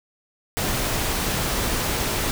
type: noise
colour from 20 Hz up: pink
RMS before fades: -24 dBFS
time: 0.57-2.31 s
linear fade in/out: 0 ms
effects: none